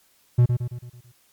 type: tone with echo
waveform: triangle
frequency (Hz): 121.8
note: B2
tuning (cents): -24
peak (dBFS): -10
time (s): 0.38-0.46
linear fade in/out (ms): 10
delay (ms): 110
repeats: 6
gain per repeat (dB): -6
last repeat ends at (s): 1.12
effects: white hiss -61 dBFS RMS until 1.32 s + MP3 96 kbps